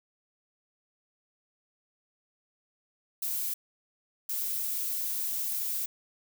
violet noise bursts at uneven times, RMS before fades -32 dBFS, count 2, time 3.22-3.54 / 4.29-5.86 s, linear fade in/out 5 ms, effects none

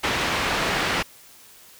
white low-pass noise, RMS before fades -24 dBFS, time 0.03-1.03 s, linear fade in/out 10 ms, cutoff 2600 Hz, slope 12 dB/octave, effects white hiss -49 dBFS RMS until 1.79 s

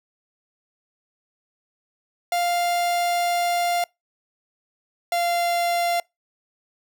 45% pulse tone pair in turn, 698.5 / 692.5 Hz, F5 / F5, 0 / -15 cents, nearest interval unison, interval 15 cents, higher first, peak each -20 dBFS, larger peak neither, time 2.32-3.84 / 5.12-6 s, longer first, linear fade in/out 2 ms, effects noise-tail reverb RT60 0.2 s tail -26 dB re dry

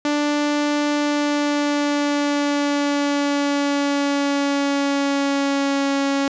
sawtooth tone with pitch glide, 293.7 to 277.2 Hz, D4 to C#4, 0 to 0 cents, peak -14 dBFS, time 0.05-6.28 s, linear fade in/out 2 ms, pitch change -100 cents, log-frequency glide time 0.91-5.94 s, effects resampled to 16000 Hz + 9-bit

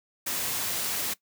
white noise, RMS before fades -30 dBFS, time 0.26-1.14 s, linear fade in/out 10 ms, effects noise-tail reverb RT60 0.1 s tail -19 dB re dry + high-pass 80 Hz 12 dB/octave

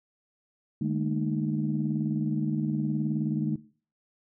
sine tone cluster, 150.7 / 210 / 229.1 / 308.4 Hz, D3 / G#3 / A#3 / D#4, +45 / +19 / -30 / -15 cents, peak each -29 / -29 / -31 / -33 dBFS, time 0.81-3.56 s, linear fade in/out 5 ms, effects noise-tail reverb RT60 0.4 s tail -17 dB re dry + tanh soft clip ceiling -15 dBFS

